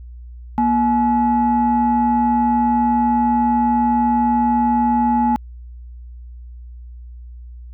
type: tone pair together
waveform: sine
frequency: 238.2 / 852 Hz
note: A#3 / G#5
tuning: +38 / +44 cents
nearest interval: octave + minor seventh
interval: 2206 cents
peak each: -15 dBFS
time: 0.58-5.36 s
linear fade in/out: 0 ms
effects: tanh soft clip ceiling -8 dBFS + added 60 Hz sine -33 dBFS peak until 7.73 s